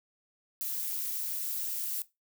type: noise with amplitude modulation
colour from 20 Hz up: violet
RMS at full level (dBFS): -31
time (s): 0.61-2.02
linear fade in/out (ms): 0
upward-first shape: sine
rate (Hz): 219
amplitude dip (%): 75
effects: noise-tail reverb RT60 0.2 s tail -17 dB re dry